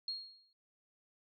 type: tone with exponential decay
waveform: sine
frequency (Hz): 4271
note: C8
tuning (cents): +35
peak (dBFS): -34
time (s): 0.08-0.53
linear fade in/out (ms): 2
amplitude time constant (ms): 97
effects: none